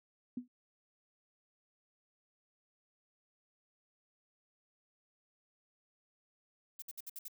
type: tone with exponential decay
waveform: sine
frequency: 246.9 Hz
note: B3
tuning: in tune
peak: -33 dBFS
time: 0.37-0.48 s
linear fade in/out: 5 ms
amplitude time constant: 23 ms
type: noise bursts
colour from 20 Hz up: violet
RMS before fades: -45 dBFS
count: 6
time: 6.79-7.282 s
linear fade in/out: 5 ms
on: 32 ms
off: 60 ms
effects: none